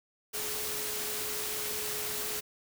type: tone in noise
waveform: sine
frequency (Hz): 424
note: G#4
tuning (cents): +36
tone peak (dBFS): -43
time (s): 0.33-2.41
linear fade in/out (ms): 20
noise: white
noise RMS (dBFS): -35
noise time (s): 0.33-2.41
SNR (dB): -11
effects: none